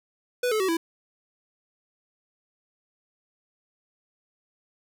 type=tone with pitch steps; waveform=square; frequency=493.9 / 432.5 / 378.7 / 331.5 Hz; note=B4 / A4 / F#4 / E4; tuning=0 / -30 / +40 / +10 cents; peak=-23 dBFS; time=0.43-0.77 s; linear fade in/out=5 ms; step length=85 ms; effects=none